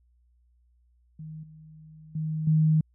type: tone with level steps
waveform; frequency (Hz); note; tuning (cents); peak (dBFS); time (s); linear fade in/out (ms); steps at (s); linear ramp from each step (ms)
sine; 156.4; D#3; +9; -37 / -46 / -27 / -18; 1.19-2.81; 5; 1.43 / 2.15 / 2.47; 5
effects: added 60 Hz sine -61 dBFS peak until 2.94 s